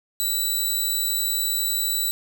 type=tone; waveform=10% pulse; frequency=3951 Hz; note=B7; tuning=in tune; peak=-14 dBFS; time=0.2-2.11 s; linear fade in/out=0 ms; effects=none